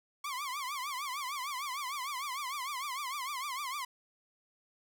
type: tone with vibrato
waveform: sawtooth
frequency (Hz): 1091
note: C#6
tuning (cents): -28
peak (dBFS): -32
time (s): 0.24-3.85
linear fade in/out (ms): 5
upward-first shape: triangle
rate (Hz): 6.6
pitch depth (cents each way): 190
effects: none